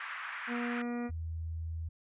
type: band-pass noise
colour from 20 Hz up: white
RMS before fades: -41 dBFS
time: 0-0.82 s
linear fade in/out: 2 ms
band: 1200 to 2000 Hz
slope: 24 dB/octave
type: harmonic tone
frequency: 240 Hz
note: B3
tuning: 49 cents flat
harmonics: 1 / 2 / 3 / 4 / 5 / 6 / 7 / 8 / 9 / 10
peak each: -34 / -42 / -46 / -55 / -51 / -51 / -61 / -51 / -61 / -54 dBFS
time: 0.47-1.11 s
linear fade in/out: 50 ms
type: tone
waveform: sine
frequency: 81.5 Hz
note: E2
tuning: 19 cents flat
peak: -35 dBFS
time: 1.09-1.89 s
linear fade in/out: 10 ms
effects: resampled to 8000 Hz